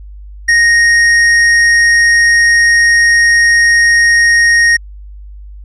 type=tone with hard clipping; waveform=sine; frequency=1864.7 Hz; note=A#6; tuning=in tune; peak=-7 dBFS; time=0.48-4.77 s; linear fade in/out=10 ms; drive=9 dB; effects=added 50 Hz sine -28 dBFS peak until 5.64 s + resampled to 22050 Hz